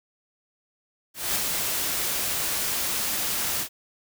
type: noise with ADSR envelope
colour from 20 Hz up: white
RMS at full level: -24 dBFS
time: 1.14-3.69 s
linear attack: 210 ms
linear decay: 29 ms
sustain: -3 dB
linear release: 84 ms
effects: none